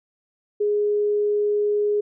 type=tone; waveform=sine; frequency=415.3 Hz; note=G#4; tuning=in tune; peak=-18 dBFS; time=0.6-2.01 s; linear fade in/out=10 ms; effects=none

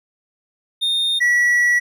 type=tone pair in turn; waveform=triangle; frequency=3660 / 1938.8 Hz; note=A#7 / B6; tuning=-32 / -32 cents; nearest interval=major seventh; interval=1100 cents; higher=first; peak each=-15 / -11 dBFS; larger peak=second; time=0.81-1.2 / 1.2-1.8 s; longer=second; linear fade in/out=20 ms; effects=none

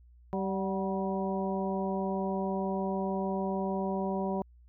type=harmonic tone with a mistuned harmonic; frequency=193.3 Hz; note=G3; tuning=24 cents flat; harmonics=1 / 2 / 3 / 4 / 5; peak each=-32 / -35 / -37 / -38 / -39 dBFS; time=0.33-4.42 s; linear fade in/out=0 ms; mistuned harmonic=4; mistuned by=-50 cents; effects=added 60 Hz sine -54 dBFS peak until 4.68 s

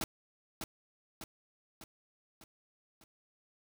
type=noise with echo; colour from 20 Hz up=pink; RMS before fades=-35 dBFS; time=0.01-0.04 s; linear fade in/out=2 ms; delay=600 ms; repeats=5; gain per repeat=-5 dB; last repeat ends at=3.04 s; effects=none

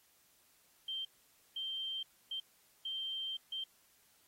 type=tone bursts at uneven times; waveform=sine; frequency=3143 Hz; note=G7; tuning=4 cents sharp; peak=-37 dBFS; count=5; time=0.88-1.05 / 1.56-2.03 / 2.31-2.4 / 2.85-3.37 / 3.52-3.64 s; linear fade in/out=5 ms; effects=white hiss -69 dBFS RMS until 4.27 s + AAC 48 kbps

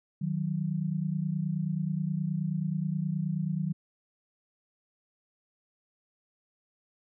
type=tone pair together; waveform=sine; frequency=155.56 / 184.99 Hz; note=D#3 / F#3; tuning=0 / 0 cents; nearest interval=minor third; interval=300 cents; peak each=-30 / -31 dBFS; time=0.21-3.73 s; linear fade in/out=10 ms; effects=none

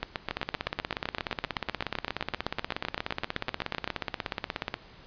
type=two click trains; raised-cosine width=0.3 ms; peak=-13 / -13 dBFS; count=31 / 75; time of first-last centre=0.03-3.876 / 0.31-4.741 s; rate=7.8 / 16.7 Hz; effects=pink hiss -52 dBFS RMS until 5.06 s + resampled to 11025 Hz

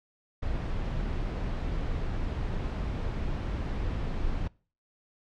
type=noise; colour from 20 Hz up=brown; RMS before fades=-31 dBFS; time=0.42-4.48 s; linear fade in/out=10 ms; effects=noise-tail reverb RT60 0.4 s tail -24 dB re dry + low-pass 4000 Hz 12 dB/octave

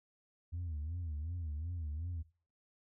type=tone with vibrato; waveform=sine; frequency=80.9 Hz; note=E2; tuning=32 cents flat; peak=-35 dBFS; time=0.52-2.23 s; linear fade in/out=20 ms; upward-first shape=sine; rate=2.7 Hz; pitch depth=160 cents each way; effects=noise-tail reverb RT60 0.4 s tail -20 dB re dry + tanh soft clip ceiling -35 dBFS

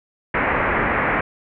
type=low-pass noise; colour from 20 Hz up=white; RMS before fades=-20 dBFS; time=0.34-1.21 s; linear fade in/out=5 ms; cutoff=2200 Hz; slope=48 dB/octave; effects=none

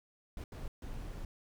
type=noise bursts at uneven times; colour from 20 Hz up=brown; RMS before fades=-42 dBFS; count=3; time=0.37-0.44 / 0.52-0.68 / 0.82-1.25 s; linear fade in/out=2 ms; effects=none

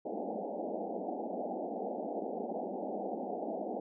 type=band-pass noise; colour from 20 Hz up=white; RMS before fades=-38 dBFS; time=0.05-3.8 s; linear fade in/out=5 ms; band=190 to 810 Hz; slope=96 dB/octave; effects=none

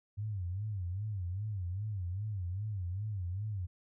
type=tone with vibrato; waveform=sine; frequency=97.3 Hz; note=G2; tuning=12 cents flat; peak=-34 dBFS; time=0.17-3.67 s; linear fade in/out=20 ms; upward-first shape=sine; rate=2.5 Hz; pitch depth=190 cents each way; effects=none

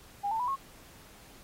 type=tone with pitch steps; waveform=sine; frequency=810 / 893.6 / 985.8 / 1087.5 Hz; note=G#5 / A5 / B5 / C#6; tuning=-43 / +27 / -3 / -33 cents; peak=-28 dBFS; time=0.23-0.562 s; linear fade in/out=20 ms; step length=83 ms; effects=pink hiss -55 dBFS RMS until 1.43 s + AAC 48 kbps

